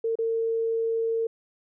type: tone with dropouts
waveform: sine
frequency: 454.1 Hz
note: A#4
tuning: 45 cents flat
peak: -23 dBFS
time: 0.04-1.27 s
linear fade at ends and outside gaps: 5 ms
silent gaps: 0.155-0.187 s
effects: none